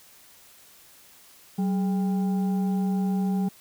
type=tone with frequency modulation; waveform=sine; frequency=190 Hz; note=F#3; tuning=46 cents sharp; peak=-22 dBFS; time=1.58-3.49 s; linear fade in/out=10 ms; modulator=607 Hz; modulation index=0.37; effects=white hiss -53 dBFS RMS until 3.6 s